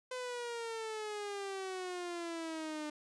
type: exponential sweep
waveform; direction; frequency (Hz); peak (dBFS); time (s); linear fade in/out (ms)
sawtooth; down; 510 to 299.4; -35; 0.11-2.9; 5
effects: resampled to 22050 Hz